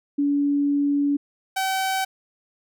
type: tone pair in turn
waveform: sine / sawtooth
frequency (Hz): 285.6 / 764.9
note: D4 / G5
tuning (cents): -48 / -43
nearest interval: octave + perfect fourth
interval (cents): 1705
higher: second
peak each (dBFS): -18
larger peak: neither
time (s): 0.18-1.17 / 1.56-2.05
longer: first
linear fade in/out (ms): 10
effects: none

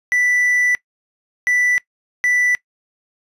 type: tone bursts at uneven times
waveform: triangle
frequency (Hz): 1975.5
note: B6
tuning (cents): 0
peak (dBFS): -12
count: 3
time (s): 0.12-0.75 / 1.47-1.78 / 2.24-2.55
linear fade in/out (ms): 0
effects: noise-tail reverb RT60 0.1 s tail -21 dB re dry + resampled to 32000 Hz

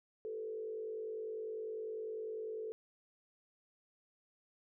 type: tone with frequency modulation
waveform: sine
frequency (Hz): 440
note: A4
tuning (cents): 0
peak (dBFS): -39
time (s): 0.25-2.72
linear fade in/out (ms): 0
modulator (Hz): 50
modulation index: 0.7
effects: none

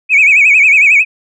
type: tone with vibrato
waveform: sine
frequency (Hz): 2391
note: D7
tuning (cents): +30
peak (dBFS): -3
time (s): 0.09-1.05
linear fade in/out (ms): 50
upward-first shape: sine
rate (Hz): 11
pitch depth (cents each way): 140
effects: tanh soft clip ceiling 0 dBFS

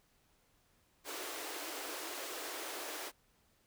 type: high-pass noise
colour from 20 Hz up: pink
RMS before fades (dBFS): -43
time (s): 1.04-3.12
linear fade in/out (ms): 50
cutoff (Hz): 290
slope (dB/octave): 96
effects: pink hiss -72 dBFS RMS until 3.66 s

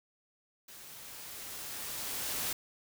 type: noise with level ramp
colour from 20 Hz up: white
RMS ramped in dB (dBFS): -51 to -34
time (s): 0.68-2.53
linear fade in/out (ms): 5
effects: none

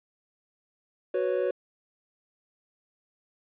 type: chord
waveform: triangle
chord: F# suspended fourth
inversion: none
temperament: equal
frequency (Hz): 370 / 493.9 / 554.4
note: F#4 / B4 / C#5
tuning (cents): 0 / 0 / 0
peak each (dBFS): -27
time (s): 1.14-1.51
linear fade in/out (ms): 5
effects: resampled to 8000 Hz + 10-bit

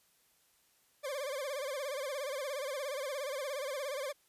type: tone with vibrato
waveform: 40% pulse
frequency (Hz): 554.4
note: C#5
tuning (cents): 0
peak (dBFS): -35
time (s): 1.03-4.13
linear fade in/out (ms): 20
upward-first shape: sine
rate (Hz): 17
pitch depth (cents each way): 130
effects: white hiss -70 dBFS RMS until 4.28 s + resampled to 32000 Hz

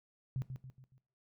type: tone with echo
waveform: sine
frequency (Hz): 130.81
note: C3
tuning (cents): 0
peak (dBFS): -33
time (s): 0.36-0.42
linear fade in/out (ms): 0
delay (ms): 140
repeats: 4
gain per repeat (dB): -7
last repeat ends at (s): 0.98
effects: noise-tail reverb RT60 0.4 s tail -17 dB re dry

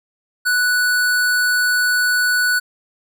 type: tone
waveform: square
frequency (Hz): 1480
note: F#6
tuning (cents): 0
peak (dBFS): -15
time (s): 0.45-2.6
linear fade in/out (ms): 20
effects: none

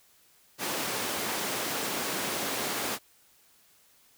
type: high-pass noise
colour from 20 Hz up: pink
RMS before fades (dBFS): -32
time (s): 0.58-2.99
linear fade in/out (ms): 50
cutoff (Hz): 260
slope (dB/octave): 12
effects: white hiss -62 dBFS RMS until 4.17 s

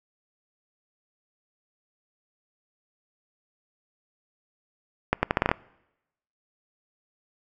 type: accelerating click train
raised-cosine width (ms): 0.5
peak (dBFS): -5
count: 8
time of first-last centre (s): 5.13-5.515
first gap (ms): 100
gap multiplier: 0.79
effects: noise-tail reverb RT60 0.9 s tail -24 dB re dry

